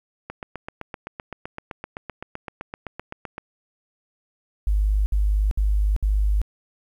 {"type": "click train", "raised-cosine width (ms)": 0.5, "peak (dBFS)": -17, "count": 25, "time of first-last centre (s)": [0.3, 3.381], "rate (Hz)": 7.79}
{"type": "tone bursts", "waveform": "sine", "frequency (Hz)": 51.1, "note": "G#1", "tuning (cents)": -27, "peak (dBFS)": -17, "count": 4, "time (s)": [4.67, 6.416], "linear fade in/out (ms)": 0, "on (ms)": 390, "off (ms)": 62}
{"effects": ["9-bit"]}